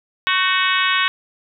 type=harmonic tone with a mistuned harmonic; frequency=370.2 Hz; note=F#4; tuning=1 cent sharp; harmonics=3 / 4 / 5 / 6 / 7 / 8 / 9 / 10; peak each=-21 / -22 / -23 / -24 / -24 / -25 / -26 / -26 dBFS; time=0.27-1.08 s; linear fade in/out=0 ms; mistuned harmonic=4; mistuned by=+43 cents; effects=none